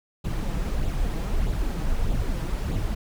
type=noise with flanger; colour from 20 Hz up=brown; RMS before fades=-25 dBFS; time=0.24-2.95 s; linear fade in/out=10 ms; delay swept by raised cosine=0.26 to 6.26 ms; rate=1.6 Hz; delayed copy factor=+0.5; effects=none